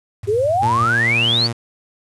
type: tone with tremolo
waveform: sine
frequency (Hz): 103.83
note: G#2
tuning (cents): 0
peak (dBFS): -23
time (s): 0.23-0.87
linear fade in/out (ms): 5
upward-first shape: triangle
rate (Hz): 19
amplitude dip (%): 100
type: exponential sweep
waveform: sine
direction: up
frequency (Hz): 391.3 to 4700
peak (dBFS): -14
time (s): 0.27-1.48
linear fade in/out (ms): 20
type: tone with pitch glide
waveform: sawtooth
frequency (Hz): 116.1 to 116.77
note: A#2 to A#2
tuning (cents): -7 to +3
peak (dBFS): -17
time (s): 0.62-1.53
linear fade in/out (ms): 10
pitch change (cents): +10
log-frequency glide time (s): 0.74-1.29
effects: resampled to 24000 Hz + 7-bit